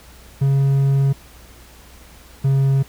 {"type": "tone pair in turn", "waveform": "triangle", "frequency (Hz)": [137.5, 136.16], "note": ["C#3", "C#3"], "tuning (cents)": [-14, -31], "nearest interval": "unison", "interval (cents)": 17, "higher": "first", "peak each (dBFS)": -11, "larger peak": "neither", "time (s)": [[0.41, 1.13], [2.44, 2.83]], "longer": "first", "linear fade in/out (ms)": 10, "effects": ["added 60 Hz sine -45 dBFS peak until 2.88 s", "pink hiss -46 dBFS RMS until 2.88 s"]}